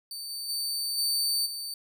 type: tone with level steps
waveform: sawtooth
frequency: 4571 Hz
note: D8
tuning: 48 cents flat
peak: -33 / -31 / -26 / -22 / -31 dBFS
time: 0.11-1.74 s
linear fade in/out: 2 ms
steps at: 0.29 / 0.48 / 0.97 / 1.45 s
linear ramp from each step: 20 ms
effects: none